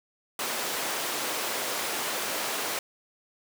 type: high-pass noise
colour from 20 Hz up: pink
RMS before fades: -31 dBFS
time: 0.39-2.79 s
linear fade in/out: 2 ms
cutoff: 440 Hz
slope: 12 dB/octave
effects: none